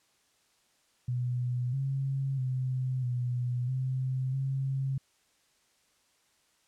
sine tone with pitch steps, 123.6 / 135.8 / 128.8 / 123.2 / 130.1 / 134.7 Hz, B2 / C#3 / C3 / B2 / C3 / C#3, +2 / -35 / -27 / -4 / -9 / -49 cents, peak -28 dBFS, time 1.08-4.98 s, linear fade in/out 5 ms, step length 650 ms, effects white hiss -69 dBFS RMS until 6.67 s + low-pass 9000 Hz 12 dB/octave

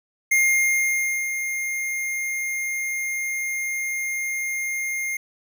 square tone with ADSR envelope, 2122 Hz, C7, 24 cents sharp, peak -16 dBFS, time 0.31-5.17 s, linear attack 9 ms, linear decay 960 ms, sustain -9 dB, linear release 4 ms, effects none

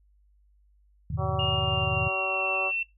sine chord, E major seventh, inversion none, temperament just, 82.41 / 103.01 / 123.61 / 154.51 Hz, E2 / G#2 / B2 / D#3, 0 / -14 / +2 / -12 cents, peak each -33 dBFS, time 1.1-2.08 s, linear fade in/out 5 ms
harmonic tone, 190 Hz, F#3, 46 cents sharp, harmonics 2 / 3 / 4 / 5 / 6 / 7, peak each -37 / -33 / -34 / -40 / -34 / -44 dBFS, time 1.17-2.72 s, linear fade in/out 50 ms
sine tone with pitch glide, 2831 to 2697 Hz, F7 to E7, +23 to +39 cents, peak -27 dBFS, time 1.39-2.83 s, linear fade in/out 5 ms, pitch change -84 cents, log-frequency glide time 1.49-2.53 s
effects noise-tail reverb RT60 0.2 s tail -18 dB re dry + added 50 Hz sine -59 dBFS peak until 2.97 s

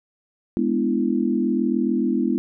sine chord, E dominant seventh, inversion first, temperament equal with one note detuned, 207.7 / 246.9 / 293.7 / 334.6 Hz, G#3 / B3 / D4 / E4, 0 / 0 / 0 / +26 cents, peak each -24 / -22 / -27 / -24 dBFS, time 0.57-2.38 s, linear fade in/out 0 ms, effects none

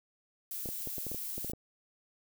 violet noise, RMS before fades -39 dBFS, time 0.51-1.52 s, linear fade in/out 2 ms
clicks, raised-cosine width 2 ms, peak -28 dBFS, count 11, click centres 0.658 / 0.689 / 0.873 / 0.982 / 1.067 / 1.116 / 1.146 / 1.38 / 1.446 / 1.498 / 1.535 s
effects none

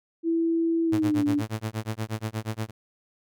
sine tone with pitch glide, 330.9 to 291.4 Hz, E4 to D4, +7 to -13 cents, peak -21 dBFS, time 0.23-1.43 s, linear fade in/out 50 ms, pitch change -220 cents, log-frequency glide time 0.85-1.23 s
sawtooth tone with tremolo, 110 Hz, A2, in tune, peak -22 dBFS, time 0.92-2.71 s, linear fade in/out 10 ms, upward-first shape sine, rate 8.4 Hz, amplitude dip 100%
effects none

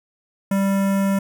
square tone with notch filter, 196 Hz, G3, in tune, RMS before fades -19 dBFS, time 0.51-1.19 s, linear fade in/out 5 ms, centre 4100 Hz, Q 0.65, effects none

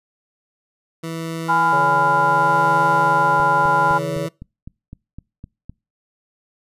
20% pulse tone with tremolo, 163.9 Hz, E3, 10 cents flat, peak -20 dBFS, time 1.03-4.29 s, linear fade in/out 10 ms, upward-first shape sine, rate 0.7 Hz, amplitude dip 30%
sine chord, F diminished, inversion first, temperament equal with one note detuned, 830.6 / 1002.7 / 1396.9 Hz, Ab5 / Cb6 / F6, 0 / +26 / 0 cents, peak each -19 / -17 / -20 dBFS, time 1.48-3.99 s, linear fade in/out 20 ms
harmonic tone, 141.2 Hz, C#3, 32 cents sharp, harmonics 1 / 3 / 4, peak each -29 / -30 / -25 dBFS, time 1.72-4.27 s, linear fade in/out 10 ms
click train, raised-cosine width 5 ms, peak -22 dBFS, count 10, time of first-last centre 3.4-5.696 s, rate 3.92 Hz
effects noise-tail reverb RT60 0.3 s tail -26 dB re dry + resampled to 32000 Hz

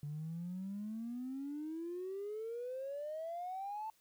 triangle exponential sweep, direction up, 143.5 to 890 Hz, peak -36 dBFS, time 0.03-3.9 s, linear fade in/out 2 ms, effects tanh soft clip ceiling -37 dBFS + white hiss -72 dBFS RMS until 4 s

